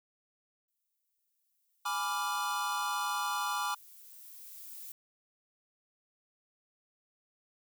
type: noise with exponential growth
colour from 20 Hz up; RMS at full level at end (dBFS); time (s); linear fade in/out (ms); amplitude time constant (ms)
violet; -45; 0.68-4.92; 2; 920
type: chord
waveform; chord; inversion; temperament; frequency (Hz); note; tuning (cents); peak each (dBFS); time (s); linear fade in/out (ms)
square; G# diminished seventh; none; equal; 830.6 / 987.8 / 1174.7 / 1396.9; G#5 / B5 / D6 / F6; 0 / 0 / 0 / 0; -39 / -38 / -36 / -39; 1.85-3.75; 10
effects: none